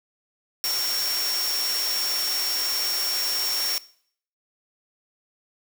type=tone in noise; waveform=sine; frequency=5510 Hz; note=F8; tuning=24 cents flat; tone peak=-25 dBFS; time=0.64-3.78 s; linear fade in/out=0 ms; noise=white; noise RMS=-29 dBFS; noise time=0.64-3.78 s; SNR=+1 dB; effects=noise-tail reverb RT60 0.6 s tail -20 dB re dry + high-pass 400 Hz 12 dB/octave